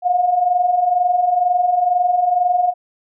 sine tone pair together, 698.5 / 720.6 Hz, F5 / F#5, 0 / -46 cents, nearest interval minor second, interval 54 cents, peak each -20 / -14 dBFS, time 0.02-2.74 s, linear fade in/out 50 ms, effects none

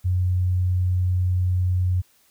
sine tone, 91 Hz, F#2, 28 cents flat, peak -18 dBFS, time 0.04-2.02 s, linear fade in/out 20 ms, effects white hiss -60 dBFS RMS until 2.3 s

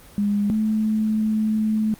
sine tone pair in turn, 204.5 / 216.7 Hz, G#3 / A3, -26 / -26 cents, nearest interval minor second, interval 100 cents, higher second, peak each -18 dBFS, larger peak neither, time 0.18-0.5 / 0.5-1.94 s, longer second, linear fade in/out 0 ms, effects pink hiss -47 dBFS RMS until 1.99 s + Opus 24 kbps

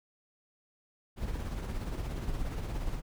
brown noise with tremolo, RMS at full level -33 dBFS, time 1.16-3.02 s, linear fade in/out 50 ms, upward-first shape sine, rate 17 Hz, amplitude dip 45%, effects none

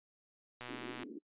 click train, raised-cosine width 0.3 ms, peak -29 dBFS, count 53, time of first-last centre 0.61-1.033 s, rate 123 Hz
pink band-pass noise, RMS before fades -47 dBFS, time 0.68-1.19 s, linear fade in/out 10 ms, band 240 to 370 Hz, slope 48 dB/octave
effects noise-tail reverb RT60 0.1 s tail -25 dB re dry + resampled to 8000 Hz

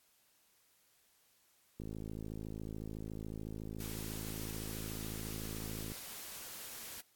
click train, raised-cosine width 3 ms, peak -31 dBFS, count 223, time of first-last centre 1.8-5.919 s, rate 53.9 Hz
white noise, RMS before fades -47 dBFS, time 3.8-7.01 s, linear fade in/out 5 ms
effects white hiss -71 dBFS RMS until 7.15 s + AAC 64 kbps

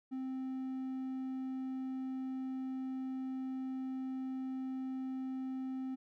triangle tone, 261.6 Hz, C4, in tune, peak -35 dBFS, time 0.11-5.96 s, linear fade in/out 20 ms, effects none

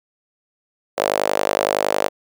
sawtooth tone with high-pass filter, 50.8 Hz, G#1, 38 cents flat, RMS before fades -20 dBFS, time 0.97-2.09 s, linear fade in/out 20 ms, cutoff 560 Hz, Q 3.2, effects none

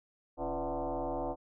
sine tone with frequency modulation, 120 Hz, B2, 49 cents flat, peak -32 dBFS, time 0.37-1.36 s, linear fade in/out 50 ms, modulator 154 Hz, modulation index 5.1, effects none

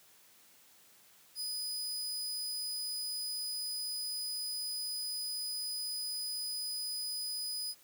sawtooth tone, 4978 Hz, D#8, in tune, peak -33 dBFS, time 1.35-7.75 s, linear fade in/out 50 ms, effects white hiss -62 dBFS RMS until 7.83 s + high-pass 100 Hz 12 dB/octave

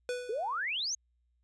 square tone with exponential decay, 493.9 Hz, B4, in tune, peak -31 dBFS, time 0.09-0.69 s, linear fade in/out 1 ms, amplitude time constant 130 ms
sine exponential sweep, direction up, 407.2 to 6700 Hz, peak -31 dBFS, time 0.29-0.95 s, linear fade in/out 5 ms
effects added 60 Hz sine -70 dBFS peak until 1.43 s + resampled to 22050 Hz

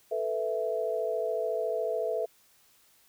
sine chord, A suspended second, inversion none, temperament equal, 440 / 493.9 / 659.3 Hz, A4 / B4 / E5, 0 / 0 / 0 cents, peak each -32 / -33 / -31 dBFS, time 0.11-2.26 s, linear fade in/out 10 ms, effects white hiss -63 dBFS RMS until 3.08 s

